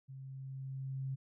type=tone with level ramp; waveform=sine; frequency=133.8 Hz; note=C3; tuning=39 cents sharp; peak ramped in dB=-46 to -35 dBFS; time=0.08-1.16 s; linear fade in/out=20 ms; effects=none